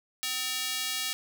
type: tone with high-pass filter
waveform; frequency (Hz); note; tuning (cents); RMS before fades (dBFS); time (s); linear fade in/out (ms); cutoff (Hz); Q
square; 256; C4; -38; -32; 0.23-1.13; 0; 3000; 1
effects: none